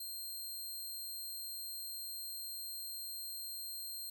10% pulse tone, 4186 Hz, C8, in tune, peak -35 dBFS, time 0-4.1 s, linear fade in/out 5 ms, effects none

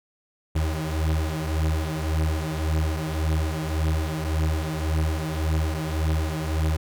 35% pulse beating tone pair, 77.78 / 79.58 Hz, D#2 / D#2, 0 / +40 cents, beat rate 1.8 Hz, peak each -24 dBFS, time 0.55-6.77 s, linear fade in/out 10 ms, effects none

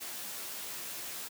white noise with comb filter, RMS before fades -41 dBFS, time 0-1.29 s, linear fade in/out 20 ms, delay 13 ms, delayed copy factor -0.55, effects high-pass 150 Hz 12 dB/octave

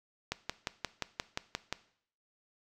click train, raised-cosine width 0.2 ms, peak -15 dBFS, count 9, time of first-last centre 0.32-1.726 s, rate 5.69 Hz, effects noise-tail reverb RT60 0.6 s tail -17 dB re dry

